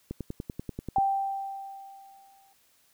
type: click train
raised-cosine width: 3 ms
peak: -21 dBFS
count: 10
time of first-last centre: 0.11-0.984 s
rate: 10.3 Hz
type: tone with exponential decay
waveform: sine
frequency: 784 Hz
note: G5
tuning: in tune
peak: -20 dBFS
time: 0.96-2.53 s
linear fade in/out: 2 ms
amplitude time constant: 340 ms
effects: white hiss -65 dBFS RMS until 2.93 s